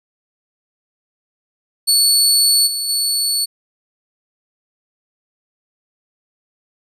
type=tone with level steps; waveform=25% pulse; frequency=4435 Hz; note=C#8; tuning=in tune; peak=-6 / -15 / -11 dBFS; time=1.87-3.46 s; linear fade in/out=20 ms; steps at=2.66 / 2.88 s; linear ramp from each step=20 ms; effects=none